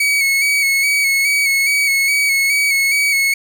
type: tone with vibrato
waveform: 40% pulse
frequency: 2228 Hz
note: C#7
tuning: 8 cents sharp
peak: -12 dBFS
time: 0-3.34 s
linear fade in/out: 5 ms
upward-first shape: square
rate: 2.4 Hz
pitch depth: 30 cents each way
effects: none